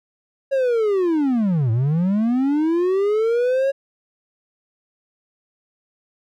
triangle linear two-way sweep, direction down then up, 554.4 to 107.8 to 554.4 Hz, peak -14 dBFS, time 0.51-3.72 s, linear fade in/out 20 ms, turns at 1.71 s, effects none

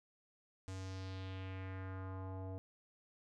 square tone with low-pass filter sweep, 94.6 Hz, F#2, 39 cents sharp, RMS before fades -45 dBFS, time 0.68-2.58 s, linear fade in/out 0 ms, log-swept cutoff 7700 to 640 Hz, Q 2.1, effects none

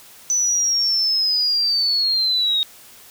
sine linear sweep, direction down, 6020 to 3729 Hz, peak -16 dBFS, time 0.3-2.63 s, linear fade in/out 0 ms, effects white hiss -45 dBFS RMS until 3.1 s

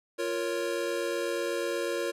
square chord, Bb minor, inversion second, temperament equal, 349.2 / 466.2 / 554.4 Hz, F4 / Bb4 / Db5, 0 / 0 / 0 cents, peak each -34 dBFS, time 0.18-2.12 s, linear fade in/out 20 ms, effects low-pass 12000 Hz 12 dB/octave

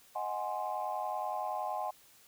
sine chord, Ab dominant seventh, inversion second, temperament equal, 622.3 / 740 / 830.6 / 1046.5 Hz, Eb5 / Gb5 / Ab5 / C6, 0 / 0 / 0 / 0 cents, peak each -40 / -37 / -37 / -40 dBFS, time 0.15-1.91 s, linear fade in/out 10 ms, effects tanh soft clip ceiling -24 dBFS + white hiss -61 dBFS RMS until 2.27 s

